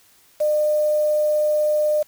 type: tone with quantisation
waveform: sine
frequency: 604 Hz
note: D5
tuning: 48 cents sharp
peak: -16 dBFS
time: 0.4-2.03 s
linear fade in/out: 10 ms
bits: 6
effects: white hiss -55 dBFS RMS until 2.07 s